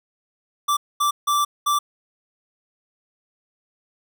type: tone bursts at uneven times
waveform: square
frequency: 1169 Hz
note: D6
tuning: 8 cents flat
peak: -18 dBFS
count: 4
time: 0.68-0.77 / 1-1.11 / 1.27-1.45 / 1.66-1.79 s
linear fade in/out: 10 ms
effects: none